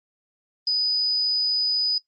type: tone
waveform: sine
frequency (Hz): 4978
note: D#8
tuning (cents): 0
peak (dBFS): -19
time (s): 0.67-1.98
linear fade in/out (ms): 2
effects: noise-tail reverb RT60 0.1 s tail -20 dB re dry + Opus 24 kbps